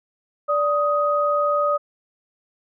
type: tone pair together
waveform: sine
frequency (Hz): 584 / 1251.1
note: D5 / D#6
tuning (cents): -10 / +9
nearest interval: octave + minor second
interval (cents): 1319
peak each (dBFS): -20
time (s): 0.48-1.78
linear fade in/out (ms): 20
effects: none